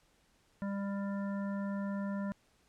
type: harmonic tone with a mistuned harmonic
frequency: 199.1 Hz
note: G3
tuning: 27 cents sharp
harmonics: 1 / 3 / 5 / 7 / 9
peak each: -34 / -44 / -48 / -51 / -53 dBFS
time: 0.62-2.32 s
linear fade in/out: 0 ms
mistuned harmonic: 9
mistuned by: -19 cents
effects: pink hiss -70 dBFS RMS until 2.68 s + low-pass 10000 Hz 12 dB/octave